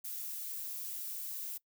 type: noise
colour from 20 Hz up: violet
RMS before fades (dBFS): -41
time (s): 0.04-1.58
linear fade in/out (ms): 10
effects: noise-tail reverb RT60 0.1 s tail -22 dB re dry